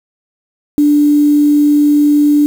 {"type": "tone with quantisation", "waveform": "sine", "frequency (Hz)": 293.7, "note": "D4", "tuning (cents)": 0, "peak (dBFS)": -6, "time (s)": [0.78, 2.46], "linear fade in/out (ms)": 0, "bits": 5, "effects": []}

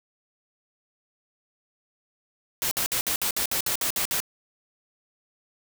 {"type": "noise bursts", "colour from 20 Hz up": "white", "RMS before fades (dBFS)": -26, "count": 11, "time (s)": [2.62, 4.202], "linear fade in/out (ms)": 0, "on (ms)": 92, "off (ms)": 57, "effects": []}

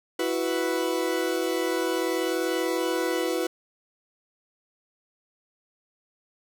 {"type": "chord", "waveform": "40% pulse", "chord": "E suspended second", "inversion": "none", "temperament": "equal", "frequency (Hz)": [329.6, 370, 493.9], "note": ["E4", "F#4", "B4"], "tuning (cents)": [0, 0, 0], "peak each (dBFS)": [-28, -28, -28], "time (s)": [0.19, 3.47], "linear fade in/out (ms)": 5, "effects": []}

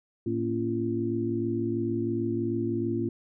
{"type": "tone cluster", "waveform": "sine", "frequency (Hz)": [111, 233.6, 280, 342.9], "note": ["A2", "A#3", "C#4", "F4"], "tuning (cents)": [16, 4, 18, -32], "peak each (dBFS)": [-33, -32, -33, -29], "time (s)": [0.26, 3.09], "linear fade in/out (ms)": 5, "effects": []}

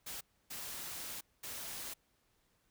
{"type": "noise bursts at uneven times", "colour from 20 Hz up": "white", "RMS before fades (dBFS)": -44, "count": 3, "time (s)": [[0.06, 0.21], [0.5, 1.21], [1.43, 1.94]], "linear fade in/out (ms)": 10, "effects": ["pink hiss -75 dBFS RMS until 2.7 s"]}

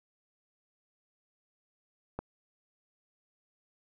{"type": "click", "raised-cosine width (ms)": 1, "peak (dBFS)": -21, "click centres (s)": 2.19, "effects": []}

